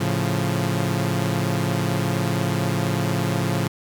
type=chord; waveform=sawtooth; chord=A augmented; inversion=none; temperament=equal; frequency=110 / 138.59 / 174.61 Hz; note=A2 / C#3 / E#3; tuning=0 / 0 / 0 cents; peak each=-21 dBFS; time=0-3.68 s; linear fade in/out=10 ms; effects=none